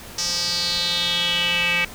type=tone with band-pass filter sweep; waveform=square; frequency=174.61 Hz; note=F3; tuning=in tune; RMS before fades=-22 dBFS; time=0.18-1.85 s; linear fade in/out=5 ms; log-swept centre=5600 to 2400 Hz; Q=5.2; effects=pink hiss -39 dBFS RMS until 1.94 s

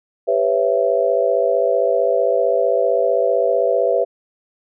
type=chord; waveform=sine; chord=C# half-diminished seventh; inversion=second; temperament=just; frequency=399.1 / 498.9 / 554.4 / 665.2 Hz; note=G4 / B4 / C#5 / E5; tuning=+31 / +17 / 0 / +16 cents; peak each=-22 / -18 / -20 / -19 dBFS; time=0.27-4.05 s; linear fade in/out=20 ms; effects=none

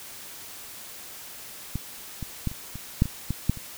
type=clicks; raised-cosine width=5 ms; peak=-16 / -20 / -13 / -27 / -24 / -6 / -20 / -14 / -8 / -26 dBFS; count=10; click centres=1.756 / 2.227 / 2.473 / 2.515 / 2.756 / 3.021 / 3.056 / 3.306 / 3.496 / 3.573 s; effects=white hiss -42 dBFS RMS until 3.77 s

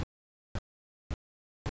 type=noise bursts; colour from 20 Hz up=brown; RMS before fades=-32 dBFS; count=4; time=0-1.692 s; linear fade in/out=0 ms; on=33 ms; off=520 ms; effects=resampled to 16000 Hz

